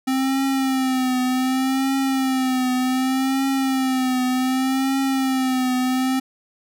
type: tone with vibrato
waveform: square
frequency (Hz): 261.6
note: C4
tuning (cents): 0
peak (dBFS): -19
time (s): 0.07-6.2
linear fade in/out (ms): 10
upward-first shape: triangle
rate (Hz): 0.66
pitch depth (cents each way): 61
effects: none